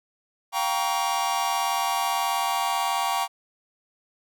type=chord; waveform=45% pulse; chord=G half-diminished seventh; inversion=third; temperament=just; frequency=705.6 / 784 / 940.8 / 1128.9 Hz; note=F5 / G5 / Bb5 / Db6; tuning=+18 / 0 / +16 / +31 cents; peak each=-31 / -28 / -28 / -29 dBFS; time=0.52-3.28 s; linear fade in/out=50 ms; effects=none